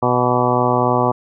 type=harmonic tone with a mistuned harmonic; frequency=123.47 Hz; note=B2; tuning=in tune; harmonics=1 / 2 / 3 / 4 / 5 / 6 / 7 / 8 / 9; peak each=-22 / -22 / -22 / -22 / -22 / -22 / -22 / -22 / -22 dBFS; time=0.02-1.12 s; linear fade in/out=10 ms; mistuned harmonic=9; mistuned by=+52 cents; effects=none